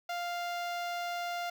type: tone with notch filter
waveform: sawtooth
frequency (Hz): 698.5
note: F5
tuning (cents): 0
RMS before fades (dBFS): -36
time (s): 0.09-1.5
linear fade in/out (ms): 5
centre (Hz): 9700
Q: 0.78
effects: none